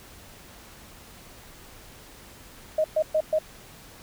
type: tone bursts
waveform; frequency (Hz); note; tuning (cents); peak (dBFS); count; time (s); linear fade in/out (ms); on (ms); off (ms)
sine; 624; D#5; +5; -19; 4; 2.78-3.388; 5; 62; 120
effects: pink hiss -48 dBFS RMS until 4.02 s